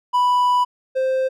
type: tone pair in turn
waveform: triangle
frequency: 987.8 / 523.3 Hz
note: B5 / C5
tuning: 0 / 0 cents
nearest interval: major seventh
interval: 1100 cents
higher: first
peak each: -12 / -15 dBFS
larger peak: first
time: 0.13-0.65 / 0.95-1.29 s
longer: first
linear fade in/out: 20 ms
effects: none